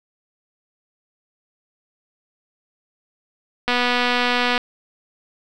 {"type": "click train", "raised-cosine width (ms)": 0.3, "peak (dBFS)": -4, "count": 221, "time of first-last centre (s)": [3.68, 4.578], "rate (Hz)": 245, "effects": []}